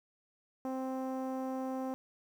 sawtooth tone with low-pass filter, 261.6 Hz, C4, in tune, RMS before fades -37 dBFS, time 0.65-1.94 s, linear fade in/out 0 ms, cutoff 840 Hz, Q 1.5, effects 10-bit

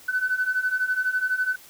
sine beating tone pair, 1500 / 1512 Hz, F#6 / F#6, +23 / +37 cents, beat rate 12 Hz, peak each -26 / -23 dBFS, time 0.08-1.56 s, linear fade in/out 10 ms, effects tanh soft clip ceiling -14 dBFS + white hiss -49 dBFS RMS until 1.69 s

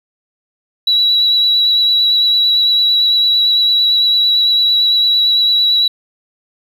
triangle tone with vibrato, 3914 Hz, B7, 16 cents flat, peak -6 dBFS, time 0.87-5.88 s, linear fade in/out 5 ms, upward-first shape triangle, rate 8.9 Hz, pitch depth 19 cents each way, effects tanh soft clip ceiling -7 dBFS

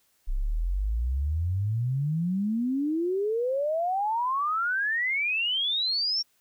sine exponential sweep, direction up, 30.87 to 5590 Hz, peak -24 dBFS, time 0.27-6.23 s, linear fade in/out 20 ms, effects white hiss -68 dBFS RMS until 6.4 s

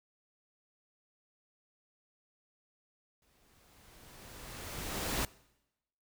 pink noise with exponential growth, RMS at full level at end -32 dBFS, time 3.22-5.25 s, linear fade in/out 2 ms, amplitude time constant 440 ms, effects noise-tail reverb RT60 0.9 s tail -22 dB re dry

